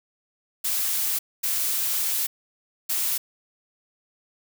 blue noise bursts at uneven times, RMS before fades -25 dBFS, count 3, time 0.64-1.19 / 1.43-2.27 / 2.89-3.18 s, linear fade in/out 10 ms, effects none

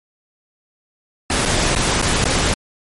pink noise with dropouts, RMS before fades -17 dBFS, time 1.3-2.54 s, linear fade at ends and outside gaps 2 ms, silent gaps 1.453-1.458 / 1.752-1.76 / 2.017-2.024 / 2.242-2.254 s, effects MP3 48 kbps

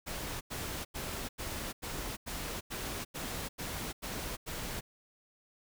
pink noise bursts, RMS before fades -39 dBFS, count 11, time 0.06-4.81 s, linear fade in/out 20 ms, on 350 ms, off 90 ms, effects none

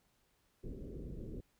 pink low-pass noise, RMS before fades -45 dBFS, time 0.63-1.41 s, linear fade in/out 10 ms, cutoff 490 Hz, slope 48 dB/octave, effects pink hiss -75 dBFS RMS until 1.59 s

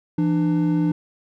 triangle tone pair together, 167.92 / 299.2 Hz, E3 / D4, +32 / +32 cents, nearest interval minor seventh, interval 1000 cents, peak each -18 dBFS, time 0.18-0.92 s, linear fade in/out 5 ms, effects none

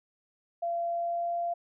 sine tone with pitch glide, 684 to 689.2 Hz, F5 to F5, -36 to -23 cents, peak -28 dBFS, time 0.62-1.54 s, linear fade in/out 10 ms, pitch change +13 cents, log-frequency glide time 0.87-1.36 s, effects none

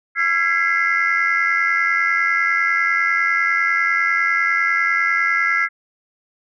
sine tone cluster, 1360 / 1653 / 2022 / 2112 Hz, F6 / G#6 / B6 / C7, -46 / -9 / +40 / +16 cents, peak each -20 dBFS, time 0.15-5.69 s, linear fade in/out 50 ms, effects tanh soft clip ceiling -8 dBFS

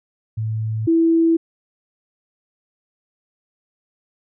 sine tone pair in turn, 110 / 329.6 Hz, A2 / E4, 0 / 0 cents, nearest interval octave + perfect fifth, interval 1900 cents, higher second, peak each -20 / -12 dBFS, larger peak second, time 0.37-0.87 / 0.87-1.37 s, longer neither, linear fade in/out 10 ms, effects none

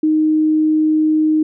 sine tone, 310.4 Hz, D#4, 4 cents flat, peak -11 dBFS, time 0.03-1.43 s, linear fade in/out 5 ms, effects none

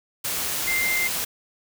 sine tone in noise, 2093 Hz, C7, in tune, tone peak -22 dBFS, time 0.67-1.08 s, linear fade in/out 10 ms, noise white, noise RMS -27 dBFS, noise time 0.24-1.25 s, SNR +2 dB, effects none

